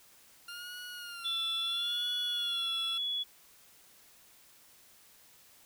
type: tone with vibrato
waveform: 20% pulse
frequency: 1396.9 Hz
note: F6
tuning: in tune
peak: -37 dBFS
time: 0.48-2.98 s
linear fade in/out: 5 ms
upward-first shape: sine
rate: 0.74 Hz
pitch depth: 75 cents each way
type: tone with pitch glide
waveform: sine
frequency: 3464 to 3387 Hz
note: A7 to G#7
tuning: -28 to +33 cents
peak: -31 dBFS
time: 1.24-3.24 s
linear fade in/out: 20 ms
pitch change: -39 cents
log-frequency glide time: 1.34-2.51 s
effects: white hiss -60 dBFS RMS until 5.65 s